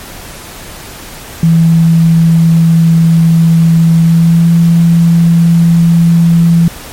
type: tone with pitch glide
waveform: sine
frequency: 164.81 to 168.08 Hz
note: E3 to E3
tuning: 0 to +34 cents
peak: -3 dBFS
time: 1.43-6.68 s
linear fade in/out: 2 ms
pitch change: +34 cents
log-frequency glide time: 3.97-4.53 s
effects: pink hiss -28 dBFS RMS until 6.92 s + MP3 64 kbps